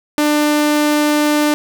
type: tone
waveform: sawtooth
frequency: 298 Hz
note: D4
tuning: 25 cents sharp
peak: -8 dBFS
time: 0.18-1.54 s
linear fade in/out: 0 ms
effects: none